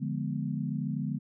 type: chord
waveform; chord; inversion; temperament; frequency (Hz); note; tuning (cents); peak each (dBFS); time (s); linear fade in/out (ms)
sine; D diminished seventh; none; equal; 146.83 / 174.61 / 207.7 / 246.9; D3 / F3 / Ab3 / Cb4; 0 / 0 / 0 / 0; -33 / -37 / -35 / -36; 0-1.19; 20
effects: none